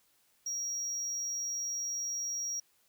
triangle tone, 5660 Hz, F8, 22 cents sharp, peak -32 dBFS, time 0.46-2.6 s, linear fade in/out 5 ms, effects white hiss -70 dBFS RMS until 2.88 s

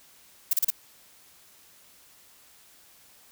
violet noise bursts, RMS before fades -22 dBFS, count 4, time 0.51-0.704 s, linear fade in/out 5 ms, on 23 ms, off 34 ms, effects white hiss -56 dBFS RMS until 3.31 s

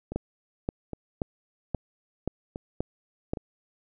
two click trains, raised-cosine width 2 ms, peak -21 / -14 dBFS, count 5 / 7, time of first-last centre 0.12-3.372 / 0.16-3.335 s, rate 1.23 / 1.89 Hz, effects none

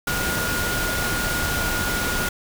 sine tone in noise, 1431 Hz, F6, 42 cents sharp, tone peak -26 dBFS, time 0.07-2.29 s, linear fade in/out 5 ms, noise pink, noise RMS -25 dBFS, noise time 0.07-2.29 s, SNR -4 dB, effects none

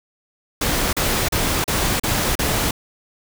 pink noise bursts, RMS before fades -20 dBFS, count 6, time 0.61-2.71 s, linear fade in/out 5 ms, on 320 ms, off 36 ms, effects none

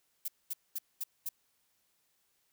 violet noise bursts, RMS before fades -36 dBFS, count 5, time 0.25-1.29 s, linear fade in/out 5 ms, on 32 ms, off 220 ms, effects white hiss -75 dBFS RMS until 2.52 s

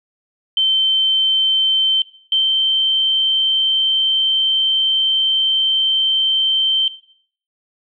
sine tone pair in turn, 3100 / 3115 Hz, G7 / G7, -20 / -12 cents, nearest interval unison, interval 8 cents, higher second, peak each -12 dBFS, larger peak neither, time 0.57-2.02 / 2.32-6.88 s, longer second, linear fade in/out 2 ms, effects noise-tail reverb RT60 0.6 s tail -19 dB re dry

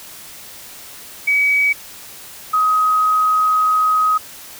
sine tone pair in turn, 2273 / 1261.4 Hz, C#7 / D#6, +43 / +23 cents, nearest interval minor seventh, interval 1020 cents, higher first, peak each -12 dBFS, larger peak neither, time 1.27-1.73 / 2.53-4.18 s, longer second, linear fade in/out 10 ms, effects white hiss -37 dBFS RMS until 4.59 s

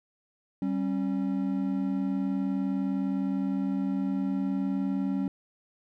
triangle tone pair together, 193.6 / 273.2 Hz, G3 / C#4, -21 / -25 cents, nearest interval tritone, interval 596 cents, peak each -27 dBFS, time 0.62-5.28 s, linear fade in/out 2 ms, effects none

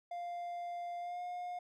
triangle tone with pitch glide, 698.5 to 713.6 Hz, F5 to F5, 0 to +37 cents, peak -37 dBFS, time 0.11-1.59 s, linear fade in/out 5 ms, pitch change +37 cents, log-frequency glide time 0.99-1.21 s, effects none

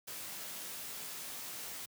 white noise with comb filter, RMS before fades -44 dBFS, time 0.07-1.86 s, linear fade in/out 10 ms, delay 18 ms, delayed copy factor -0.7, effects high-pass 100 Hz 12 dB/octave

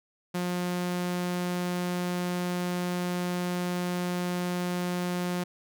sawtooth tone, 178.1 Hz, F3, 34 cents sharp, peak -24 dBFS, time 0.34-5.44 s, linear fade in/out 10 ms, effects none

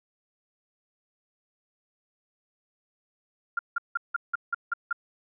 sine tone bursts, 1396.9 Hz, F6, in tune, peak -23 dBFS, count 8, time 3.57-4.928 s, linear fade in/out 5 ms, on 21 ms, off 170 ms, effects none

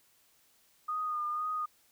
sine tone with vibrato, 1227 Hz, D#6, 25 cents flat, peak -31 dBFS, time 0.88-1.66 s, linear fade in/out 10 ms, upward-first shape sine, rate 2 Hz, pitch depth 30 cents each way, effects white hiss -67 dBFS RMS until 1.91 s

